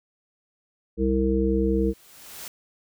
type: harmonic tone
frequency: 65.41 Hz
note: C2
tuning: in tune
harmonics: 1 / 3 / 5 / 7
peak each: -25 / -25 / -25 / -25 dBFS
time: 0.97-1.94 s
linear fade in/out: 50 ms
type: noise with exponential growth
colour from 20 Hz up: white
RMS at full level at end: -36 dBFS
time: 1.46-2.48 s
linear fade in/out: 1 ms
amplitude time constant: 220 ms
effects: none